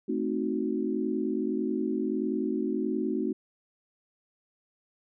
sine chord, A diminished seventh, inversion none, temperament equal, 220 / 261.6 / 311.1 / 370 Hz, A3 / C4 / Eb4 / Gb4, 0 / 0 / 0 / 0 cents, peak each -32 dBFS, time 0.08-3.33 s, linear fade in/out 10 ms, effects none

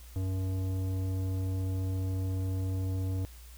sine tone with tanh clipping, 94.2 Hz, F#2, 32 cents sharp, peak -31 dBFS, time 0.16-3.25 s, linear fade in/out 0 ms, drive 13 dB, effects added 60 Hz sine -47 dBFS peak until 3.57 s + white hiss -56 dBFS RMS until 3.57 s

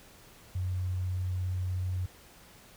sine tone, 91.7 Hz, F#2, 15 cents flat, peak -29 dBFS, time 0.55-2.06 s, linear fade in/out 5 ms, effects pink hiss -55 dBFS RMS until 2.76 s

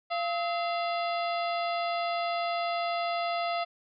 harmonic tone with a mistuned harmonic, 688 Hz, F5, 26 cents flat, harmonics 1 / 2 / 3 / 4 / 5 / 6 / 7, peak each -29 / -35 / -39 / -41 / -43 / -45 / -46 dBFS, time 0.1-3.65 s, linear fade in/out 20 ms, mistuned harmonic 2, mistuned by -120 cents, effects none

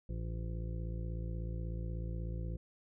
harmonic tone, 56.4 Hz, A1, 44 cents sharp, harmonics 1 / 2 / 3 / 5 / 6 / 7 / 8 / 9, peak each -38 / -42 / -45 / -61 / -52 / -58 / -65 / -54 dBFS, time 0.09-2.57 s, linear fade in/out 5 ms, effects none

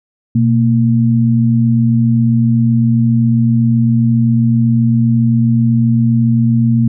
sine tone pair together, 121.88 / 229.5 Hz, B2 / A#3, -22 / -27 cents, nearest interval major seventh, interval 1095 cents, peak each -11 dBFS, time 0.35-6.88 s, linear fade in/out 5 ms, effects none

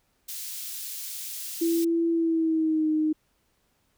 white high-pass noise, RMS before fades -36 dBFS, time 0.28-1.85 s, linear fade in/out 10 ms, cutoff 3700 Hz, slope 12 dB/octave
sine tone with pitch glide, 334.1 to 309.9 Hz, E4 to D#4, +23 to -7 cents, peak -21 dBFS, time 1.61-3.13 s, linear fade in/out 10 ms, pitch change -130 cents, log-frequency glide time 2.1-2.89 s
effects pink hiss -70 dBFS RMS until 3.97 s

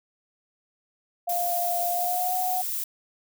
sine tone with pitch glide, 700 to 735.7 Hz, F5 to F#5, +4 to -10 cents, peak -25 dBFS, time 1.27-2.62 s, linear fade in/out 10 ms, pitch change +86 cents, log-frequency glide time 1.89-2.37 s
violet noise, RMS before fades -30 dBFS, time 1.29-2.84 s, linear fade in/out 5 ms
effects none

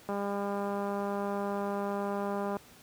click train, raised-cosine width 1 ms, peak -21 dBFS, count 499, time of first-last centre 0.09-2.568 s, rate 201 Hz, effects pink hiss -55 dBFS RMS until 2.82 s + high-pass 80 Hz 12 dB/octave

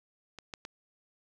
clicks, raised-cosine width 0.2 ms, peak -27 / -22 / -24 dBFS, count 3, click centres 0.387 / 0.538 / 0.651 s, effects none

